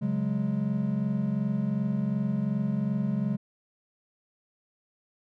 triangle chord, C# suspended fourth, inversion none, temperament equal, 138.59 / 185 / 207.7 Hz, C#3 / F#3 / G#3, 0 / 0 / 0 cents, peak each -29 / -29 / -26 dBFS, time 0.01-3.37 s, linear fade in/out 20 ms, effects none

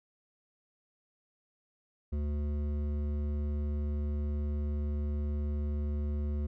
triangle tone with hard clipping, 73.42 Hz, D2, in tune, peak -32 dBFS, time 2.12-6.47 s, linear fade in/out 10 ms, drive 15 dB, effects none

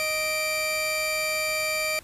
sawtooth tone pair together, 622.3 / 2349 Hz, D#5 / D7, 0 / 0 cents, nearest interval octave + major seventh, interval 2300 cents, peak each -25 / -23 dBFS, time 0-1.99 s, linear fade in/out 0 ms, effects pink hiss -50 dBFS RMS until 2.03 s + resampled to 32000 Hz

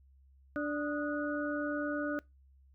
harmonic tone with a mistuned harmonic, 293.7 Hz, D4, in tune, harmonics 1 / 2 / 4 / 5, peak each -34 / -37 / -44 / -39 dBFS, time 0.56-2.19 s, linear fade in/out 0 ms, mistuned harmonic 4, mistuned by +94 cents, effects noise-tail reverb RT60 0.2 s tail -23 dB re dry + added 67 Hz sine -59 dBFS peak until 2.74 s

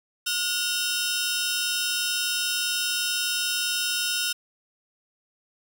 sawtooth tone cluster, 1437 / 2751 / 3051 / 3725 / 5220 Hz, F6 / F7 / G7 / A#7 / E8, +49 / -27 / -48 / -2 / -18 cents, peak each -28 dBFS, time 0.26-4.33 s, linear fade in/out 10 ms, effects none

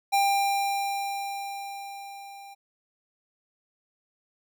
square tone with level ramp, 795 Hz, G5, 24 cents sharp, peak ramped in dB -20 to -44 dBFS, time 0.12-2.55 s, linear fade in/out 20 ms, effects none

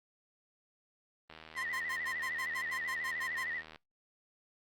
click train, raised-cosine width 0.3 ms, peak -33 dBFS, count 196, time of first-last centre 1.3-3.759 s, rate 79.3 Hz
sine tone with vibrato, 1910 Hz, A#6, 42 cents sharp, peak -35 dBFS, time 1.54-3.63 s, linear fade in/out 50 ms, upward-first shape sine, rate 13 Hz, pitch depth 88 cents each way
sawtooth tone bursts, 1046.5 Hz, C6, in tune, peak -35 dBFS, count 12, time 1.56-3.445 s, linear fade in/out 20 ms, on 81 ms, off 83 ms
effects noise-tail reverb RT60 0.2 s tail -26 dB re dry + Opus 32 kbps

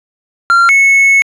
triangle tone pair in turn, 1380 / 2199 Hz, F6 / C#7, -21 / -14 cents, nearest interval minor sixth, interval 807 cents, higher second, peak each -3 dBFS, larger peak neither, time 0.5-0.69 / 0.69-1.22 s, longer second, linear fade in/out 0 ms, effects resampled to 24000 Hz

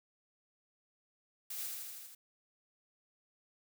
blue noise with echo, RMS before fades -42 dBFS, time 1.5-1.67 s, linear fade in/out 5 ms, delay 80 ms, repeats 6, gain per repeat -2 dB, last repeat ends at 2.15 s, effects none

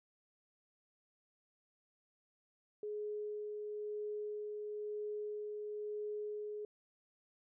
sine tone with tremolo, 420 Hz, G#4, 19 cents sharp, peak -38 dBFS, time 2.83-6.65 s, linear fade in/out 2 ms, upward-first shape sine, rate 1 Hz, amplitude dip 25%, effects none

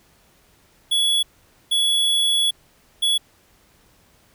square tone bursts at uneven times, 3383 Hz, G#7, 31 cents sharp, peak -17 dBFS, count 3, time 0.91-1.23 / 1.71-2.51 / 3.02-3.18 s, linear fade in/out 10 ms, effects pink hiss -57 dBFS RMS until 4.34 s

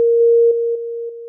sine tone with level steps, 466.2 Hz, A#4, in tune, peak -10 / -8 / -15 / -22 / -29 dBFS, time 0-1.28 s, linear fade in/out 0 ms, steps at 0.2 / 0.51 / 0.75 / 1.09 s, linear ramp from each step 5 ms, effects none

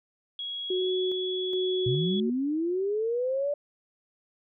sine tone with pitch glide, 3321 to 3375 Hz, G#7 to G#7, -1 to +27 cents, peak -32 dBFS, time 0.39-2.2 s, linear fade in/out 2 ms, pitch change +28 cents, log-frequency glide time 0.7-0.92 s
sine tone with tremolo, 370 Hz, F#4, in tune, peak -25 dBFS, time 0.7-2.3 s, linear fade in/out 5 ms, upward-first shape square, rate 1.2 Hz, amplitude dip 35%
sine linear sweep, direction up, 116.54 to 587.3 Hz, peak -25 dBFS, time 1.86-3.54 s, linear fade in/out 5 ms
effects none

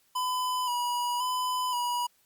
square tone with vibrato, 987.8 Hz, B5, in tune, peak -28 dBFS, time 0.15-2.07 s, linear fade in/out 10 ms, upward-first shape square, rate 0.95 Hz, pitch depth 32 cents each way, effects white hiss -67 dBFS RMS until 2.25 s + Opus 48 kbps

